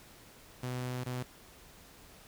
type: tone with dropouts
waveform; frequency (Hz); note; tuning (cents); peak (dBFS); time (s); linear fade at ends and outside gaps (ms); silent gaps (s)
sawtooth; 125.6; B2; +30; -31; 0.63-1.23; 5; 1.04-1.061
effects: pink hiss -56 dBFS RMS until 2.27 s